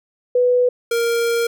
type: tone pair in turn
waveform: sine / square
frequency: 494.6 / 466.8 Hz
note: B4 / A#4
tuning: +3 / +2 cents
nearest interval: minor second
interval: 101 cents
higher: first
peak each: -12 / -17 dBFS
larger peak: first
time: 0.35-0.69 / 0.91-1.47 s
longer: second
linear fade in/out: 5 ms
effects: none